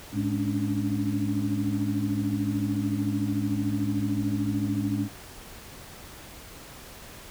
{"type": "tone cluster", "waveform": "sine", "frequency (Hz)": [108.2, 208.6, 280, 293.5], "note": ["A2", "G#3", "C#4", "D4"], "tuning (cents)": [-29, 8, 18, -1], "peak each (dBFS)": -30, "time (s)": [0.12, 5.09], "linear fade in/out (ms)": 50, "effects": ["pink hiss -45 dBFS RMS until 7.3 s"]}